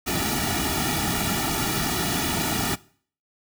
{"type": "noise with comb filter", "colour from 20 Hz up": "pink", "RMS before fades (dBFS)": -25, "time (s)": [0.06, 2.76], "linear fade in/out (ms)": 20, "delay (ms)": 1.9, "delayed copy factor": -0.9, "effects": ["noise-tail reverb RT60 0.5 s tail -21 dB re dry"]}